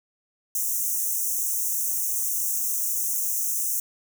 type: high-pass noise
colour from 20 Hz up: white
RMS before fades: -26 dBFS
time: 0.55-3.8 s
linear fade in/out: 2 ms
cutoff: 5800 Hz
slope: 96 dB/octave
effects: none